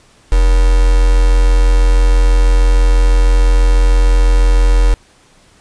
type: tone with quantisation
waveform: sine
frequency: 43.07 Hz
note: F1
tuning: 23 cents flat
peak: -6 dBFS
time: 0.32-4.94 s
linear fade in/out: 0 ms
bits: 3
effects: pink hiss -48 dBFS RMS until 5.6 s + resampled to 22050 Hz